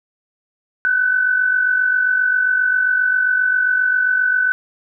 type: tone pair together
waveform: sine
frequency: 1499.5 / 1547 Hz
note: F#6 / G6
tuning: +23 / -23 cents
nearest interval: minor second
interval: 54 cents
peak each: -14 / -22 dBFS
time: 0.85-4.52 s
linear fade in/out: 0 ms
effects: none